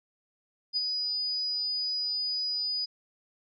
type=tone with ADSR envelope; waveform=sine; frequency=4949 Hz; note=D#8; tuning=10 cents flat; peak=-24 dBFS; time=0.73-2.86 s; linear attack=37 ms; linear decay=29 ms; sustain=-4 dB; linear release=18 ms; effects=none